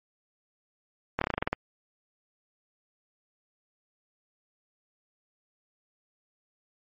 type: slowing click train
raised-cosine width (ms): 0.5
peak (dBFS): -11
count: 10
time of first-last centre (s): 1.19-1.53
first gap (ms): 24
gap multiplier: 1.11
effects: MP3 32 kbps